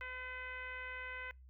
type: tone with frequency modulation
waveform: sine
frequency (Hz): 1016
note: B5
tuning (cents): +49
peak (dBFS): -40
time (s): 0.01-1.31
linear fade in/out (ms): 0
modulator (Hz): 508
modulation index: 2.7
effects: noise-tail reverb RT60 0.2 s tail -24 dB re dry + added 64 Hz sine -55 dBFS peak until 1.49 s